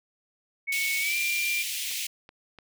sine tone with pitch glide, 2217 to 2376 Hz, C#7 to D7, 0 to +20 cents, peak -26 dBFS, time 0.67-1.63 s, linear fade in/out 20 ms, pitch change +120 cents, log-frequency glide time 0.99-1.16 s
pink high-pass noise, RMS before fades -32 dBFS, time 0.72-2.07 s, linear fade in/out 5 ms, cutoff 2200 Hz, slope 48 dB/octave
clicks, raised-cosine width 0.3 ms, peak -31 dBFS, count 3, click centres 1.914 / 2.291 / 2.587 s
effects none

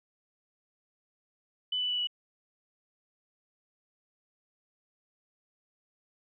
sine tone with pitch steps, 2999 / 2980 / 2961 / 2942 Hz, F#7 / F#7 / F#7 / F#7, +23 / +12 / +1 / -11 cents, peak -28 dBFS, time 1.72-2.072 s, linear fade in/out 5 ms, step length 88 ms, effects none

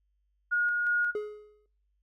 sine tone with tremolo, 1437 Hz, F6, 49 cents sharp, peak -23 dBFS, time 0.51-1.12 s, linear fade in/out 20 ms, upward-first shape square, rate 2.8 Hz, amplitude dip 25%
triangle tone with exponential decay, 420.9 Hz, G#4, 23 cents sharp, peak -25 dBFS, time 1.15-1.66 s, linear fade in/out 2 ms, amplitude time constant 110 ms
effects noise-tail reverb RT60 0.5 s tail -19 dB re dry + added 50 Hz sine -70 dBFS peak until 2.02 s

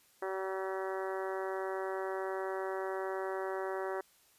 harmonic tone with a mistuned harmonic, 190.6 Hz, G3, 48 cents flat, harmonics 2 / 3 / 4 / 5 / 6 / 7 / 8 / 9 / 10, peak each -37 / -41 / -43 / -45 / -47 / -48 / -49 / -50 / -51 dBFS, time 0.22-4.01 s, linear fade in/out 5 ms, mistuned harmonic 10, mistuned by +16 cents, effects white hiss -66 dBFS RMS until 4.38 s + resampled to 32000 Hz

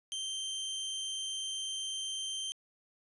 sawtooth tone, 3136 Hz, G7, in tune, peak -32 dBFS, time 0.12-2.52 s, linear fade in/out 0 ms, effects resampled to 24000 Hz + 11-bit

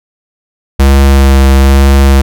square tone with vibrato, 68 Hz, C#2, 33 cents flat, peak -3 dBFS, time 0.79-2.22 s, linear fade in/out 10 ms, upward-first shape sine, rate 1.1 Hz, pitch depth 16 cents each way, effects none

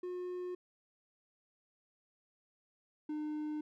triangle tone pair in turn, 360.4 / 303.1 Hz, F#4 / D#4, -45 / -45 cents, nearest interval minor third, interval 300 cents, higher first, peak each -36 / -34 dBFS, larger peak second, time 0.03-0.55 / 3.09-3.61 s, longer neither, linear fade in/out 5 ms, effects none

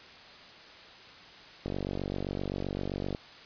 click train, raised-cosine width 2 ms, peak -20 dBFS, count 72, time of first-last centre 1.66-3.148 s, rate 47.7 Hz, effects white hiss -50 dBFS RMS until 3.45 s + resampled to 11025 Hz

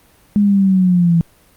sine linear sweep, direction down, 207.7 to 165.3 Hz, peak -9 dBFS, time 0.36-1.21 s, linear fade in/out 0 ms, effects pink hiss -51 dBFS RMS until 1.56 s + Opus 32 kbps

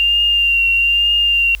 sine tone with vibrato, 2784 Hz, F7, 6 cents flat, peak -11 dBFS, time 0-1.55 s, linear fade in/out 0 ms, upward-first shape triangle, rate 1.1 Hz, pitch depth 29 cents each way, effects added 50 Hz sine -29 dBFS peak until 1.6 s + white hiss -46 dBFS RMS until 1.6 s

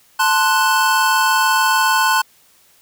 square chord, F# diminished, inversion first, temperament equal, 880 / 1046.5 / 1480 Hz, A5 / C6 / F#6, 0 / 0 / 0 cents, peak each -18 dBFS, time 0.19-2.22 s, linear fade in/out 10 ms, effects white hiss -53 dBFS RMS until 2.81 s

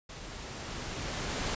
pink noise with level ramp, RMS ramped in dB -45 to -32 dBFS, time 0.09-1.55 s, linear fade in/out 5 ms, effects resampled to 16000 Hz

